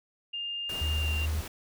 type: tone with pitch glide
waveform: sine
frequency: 2811 to 2779 Hz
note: F7 to F7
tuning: +11 to -9 cents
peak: -32 dBFS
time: 0.33-1.26 s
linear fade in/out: 10 ms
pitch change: -20 cents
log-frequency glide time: 0.9-1.09 s
type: noise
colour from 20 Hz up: pink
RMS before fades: -41 dBFS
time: 0.69-1.48 s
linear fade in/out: 5 ms
type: tone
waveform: sine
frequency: 77.78 Hz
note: D#2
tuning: in tune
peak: -27 dBFS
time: 0.81-1.41 s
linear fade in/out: 5 ms
effects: none